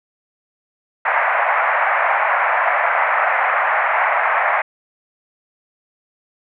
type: band-pass noise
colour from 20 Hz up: pink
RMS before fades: -17 dBFS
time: 1.05-4.62 s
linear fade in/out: 5 ms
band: 630 to 2200 Hz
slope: 48 dB/octave
effects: none